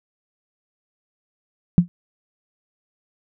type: tone with exponential decay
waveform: sine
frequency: 174.3 Hz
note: F3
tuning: 3 cents flat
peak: -4 dBFS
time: 1.78-1.88 s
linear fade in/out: 0 ms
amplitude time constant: 20 ms
effects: none